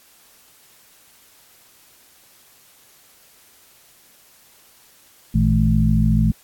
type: harmonic tone with a mistuned harmonic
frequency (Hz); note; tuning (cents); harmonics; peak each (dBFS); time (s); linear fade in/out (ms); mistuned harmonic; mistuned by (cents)
54; A1; -32; 1 / 2 / 3 / 4; -19 / -19 / -19 / -19; 5.34-6.32; 10; 2; +110
effects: white hiss -52 dBFS RMS until 6.43 s + AAC 64 kbps